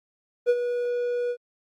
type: tone with ADSR envelope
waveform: triangle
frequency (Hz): 485.5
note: B4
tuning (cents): -30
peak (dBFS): -13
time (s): 0.46-1.37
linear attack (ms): 35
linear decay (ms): 49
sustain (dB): -9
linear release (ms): 66
effects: Opus 24 kbps